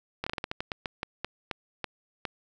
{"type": "slowing click train", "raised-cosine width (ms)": 0.3, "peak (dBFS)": -15, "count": 15, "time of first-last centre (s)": [0.24, 2.252], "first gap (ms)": 25, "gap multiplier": 1.24, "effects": []}